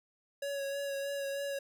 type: tone with vibrato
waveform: square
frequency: 558 Hz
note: C#5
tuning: 11 cents sharp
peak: -35 dBFS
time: 0.42-1.59 s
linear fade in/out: 5 ms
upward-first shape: sine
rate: 3.2 Hz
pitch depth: 20 cents each way
effects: none